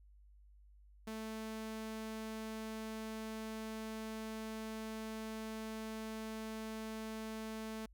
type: tone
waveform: sawtooth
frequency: 220 Hz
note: A3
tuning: in tune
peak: -38 dBFS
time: 1.07-7.86 s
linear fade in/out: 5 ms
effects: added 50 Hz sine -59 dBFS peak until 7.93 s